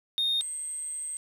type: tone pair in turn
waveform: sine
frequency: 3687 / 8287 Hz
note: A#7 / C9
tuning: -20 / -18 cents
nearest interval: octave + major second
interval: 1402 cents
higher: second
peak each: -22 / -32 dBFS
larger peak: first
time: 0.18-0.41 / 0.41-1.17 s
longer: second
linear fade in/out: 0 ms
effects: tanh soft clip ceiling -22 dBFS + 9-bit

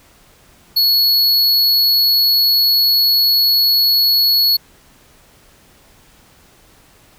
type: tone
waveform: square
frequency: 4370 Hz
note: C#8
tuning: 26 cents flat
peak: -11 dBFS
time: 0.76-4.57 s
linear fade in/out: 10 ms
effects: pink hiss -49 dBFS RMS until 7.18 s

